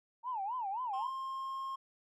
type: tone with vibrato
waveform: sine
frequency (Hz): 889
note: A5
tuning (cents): +18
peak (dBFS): -34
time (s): 0.23-1.11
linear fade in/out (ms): 50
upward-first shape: sine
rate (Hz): 3.8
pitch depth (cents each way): 250
type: tone with pitch glide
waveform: triangle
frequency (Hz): 1060 to 1070.5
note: C6 to C6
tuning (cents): +22 to +39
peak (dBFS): -35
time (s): 0.93-1.76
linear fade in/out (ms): 10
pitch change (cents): +17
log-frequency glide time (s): 1.1-1.62
effects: tanh soft clip ceiling -27 dBFS